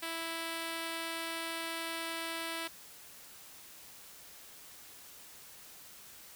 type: tone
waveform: 5% pulse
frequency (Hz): 329.6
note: E4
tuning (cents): 0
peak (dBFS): -25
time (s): 0.02-2.68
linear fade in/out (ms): 10
effects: white hiss -53 dBFS RMS until 6.35 s